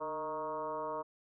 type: tone with frequency modulation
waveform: sine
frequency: 780 Hz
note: G5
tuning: 9 cents flat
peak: -35 dBFS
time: 0-1.03 s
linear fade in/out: 20 ms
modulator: 159 Hz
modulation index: 2.4
effects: none